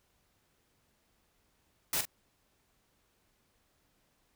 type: noise with echo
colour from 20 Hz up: white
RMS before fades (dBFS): -31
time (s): 1.93-2.01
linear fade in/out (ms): 2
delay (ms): 43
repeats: 1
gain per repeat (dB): -9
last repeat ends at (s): 2.053
effects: pink hiss -73 dBFS RMS until 4.35 s